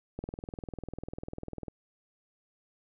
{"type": "click train", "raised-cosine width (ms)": 2, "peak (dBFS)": -24, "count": 31, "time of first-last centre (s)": [0.19, 1.683], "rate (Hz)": 20.1, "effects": []}